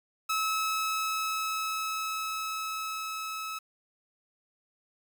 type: tone with level ramp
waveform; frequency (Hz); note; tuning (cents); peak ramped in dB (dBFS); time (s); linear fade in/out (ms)
sawtooth; 1295; E6; -31; -23 to -31; 0.29-3.59; 10
effects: 9-bit